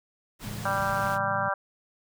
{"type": "noise", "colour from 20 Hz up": "pink", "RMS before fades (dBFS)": -40, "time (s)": [0.39, 1.19], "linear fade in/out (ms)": 50}
{"type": "chord", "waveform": "sine", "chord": "A major seventh", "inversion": "none", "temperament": "equal with one note detuned", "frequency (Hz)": [110, 138.59, 164.81, 206.2], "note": ["A2", "C#3", "E3", "G#3"], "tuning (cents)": [0, 0, 0, -12], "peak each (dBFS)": [-38, -42, -42, -40], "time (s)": [0.44, 1.49], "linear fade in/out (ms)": 5}
{"type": "harmonic tone", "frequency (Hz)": 196, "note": "G3", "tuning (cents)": 0, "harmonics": [3, 4, 5, 6, 7, 8], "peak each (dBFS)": [-32, -32, -32, -32, -32, -32], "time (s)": [0.65, 1.54], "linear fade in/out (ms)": 5}
{"effects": []}